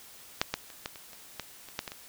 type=clicks; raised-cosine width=0.2 ms; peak=-7 / -11 / -29 / -16 / -27 / -30 / -17 / -28 / -13 / -19 / -23 dBFS; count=11; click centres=0.415 / 0.54 / 0.702 / 0.859 / 0.958 / 1.132 / 1.397 / 1.687 / 1.791 / 1.878 / 1.919 s; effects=white hiss -51 dBFS RMS until 2.08 s